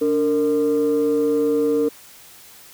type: tone pair together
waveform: sine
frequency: 289.3 / 458.7 Hz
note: D4 / A#4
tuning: -26 / -28 cents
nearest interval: minor sixth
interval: 798 cents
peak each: -19 / -16 dBFS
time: 0.01-1.89 s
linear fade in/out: 10 ms
effects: tanh soft clip ceiling -12 dBFS + white hiss -45 dBFS RMS until 2.73 s